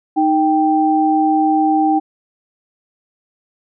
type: tone pair together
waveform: sine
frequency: 311.1 / 783.9 Hz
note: D#4 / G5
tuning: 0 / 0 cents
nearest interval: octave + major third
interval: 1600 cents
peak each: -14 dBFS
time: 0.16-2 s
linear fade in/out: 20 ms
effects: none